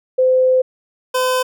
sine / 25% pulse tone pair in turn, 514 / 509.9 Hz, C5 / C5, -31 / -45 cents, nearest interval unison, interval 14 cents, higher first, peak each -10 / -11 dBFS, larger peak first, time 0.18-0.62 / 1.14-1.43 s, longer first, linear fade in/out 10 ms, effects none

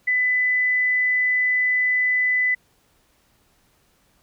sine tone, 2000 Hz, B6, 21 cents sharp, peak -17 dBFS, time 0.07-2.55 s, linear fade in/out 10 ms, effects pink hiss -62 dBFS RMS until 4.22 s

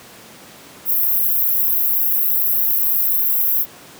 pink high-pass noise, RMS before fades -17 dBFS, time 0.85-3.66 s, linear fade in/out 50 ms, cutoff 12000 Hz, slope 96 dB/octave, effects pink hiss -41 dBFS RMS until 3.99 s + high-pass 150 Hz 12 dB/octave

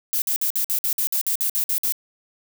violet noise bursts, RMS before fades -22 dBFS, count 13, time 0.13-1.923 s, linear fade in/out 0 ms, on 89 ms, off 53 ms, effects none

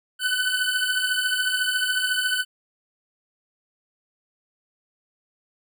25% pulse beating tone pair, 1496 / 1510 Hz, F#6 / F#6, +19 / +35 cents, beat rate 14 Hz, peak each -21 dBFS, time 0.19-2.45 s, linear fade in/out 50 ms, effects none

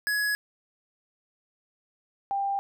square / sine tone pair in turn, 1681 / 793.3 Hz, G#6 / G5, +20 / +20 cents, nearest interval octave + minor second, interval 1300 cents, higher first, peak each -25 dBFS, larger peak neither, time 0.07-0.35 / 2.31-2.59 s, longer neither, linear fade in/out 0 ms, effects none

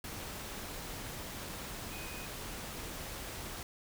sine tone in noise, 2500 Hz, D#7, 8 cents sharp, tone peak -49 dBFS, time 1.92-2.26 s, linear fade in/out 2 ms, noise pink, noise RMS -43 dBFS, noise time 0.04-3.63 s, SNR -9 dB, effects none

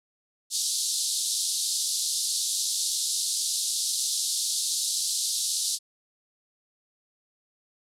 pink band-pass noise, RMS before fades -28 dBFS, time 0.5-5.79 s, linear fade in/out 50 ms, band 3800 to 11000 Hz, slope 48 dB/octave, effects none

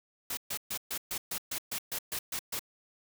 white noise bursts, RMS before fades -35 dBFS, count 12, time 0.3-2.594 s, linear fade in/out 5 ms, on 72 ms, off 130 ms, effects none

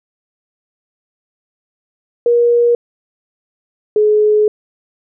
sine tone pair in turn, 475.7 / 423.8 Hz, A#4 / G#4, +35 / +35 cents, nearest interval major second, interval 200 cents, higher first, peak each -8 dBFS, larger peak neither, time 2.26-2.75 / 3.96-4.48 s, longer second, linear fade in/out 2 ms, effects none

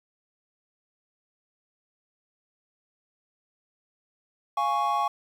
triangle chord, Db major, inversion first, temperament equal, 698.5 / 830.6 / 1108.7 Hz, F5 / Ab5 / Db6, 0 / 0 / 0 cents, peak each -29 / -25 / -24 dBFS, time 4.57-5.08 s, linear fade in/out 5 ms, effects 9-bit

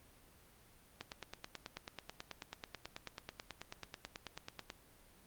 click train, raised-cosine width 0.2 ms, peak -26 dBFS, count 35, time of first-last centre 1.01-4.702 s, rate 9.21 Hz, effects pink hiss -64 dBFS RMS until 5.26 s + Opus 32 kbps

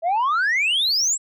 sine exponential sweep, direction up, 637 to 7902 Hz, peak -15 dBFS, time 0.02-1.18 s, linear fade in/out 50 ms, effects tanh soft clip ceiling -16 dBFS

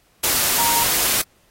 sine tone in noise, 932.3 Hz, A#5, in tune, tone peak -20 dBFS, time 0.58-0.84 s, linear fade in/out 10 ms, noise white, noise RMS -19 dBFS, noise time 0.23-1.22 s, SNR -4 dB, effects pink hiss -59 dBFS RMS until 1.5 s + AAC 48 kbps

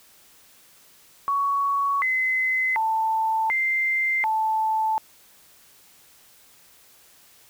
sine tone with pitch steps, 1119 / 2043 / 886 / 2088 / 877 Hz, C#6 / C7 / A5 / C7 / A5, +16 / -42 / +12 / -4 / -6 cents, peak -20 dBFS, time 1.28-4.98 s, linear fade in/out 0 ms, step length 740 ms, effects white hiss -54 dBFS RMS until 7.49 s

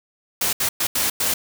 white noise bursts at uneven times, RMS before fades -21 dBFS, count 5, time 0.41-0.53 / 0.6-0.69 / 0.8-0.87 / 0.95-1.1 / 1.2-1.34 s, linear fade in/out 5 ms, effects none

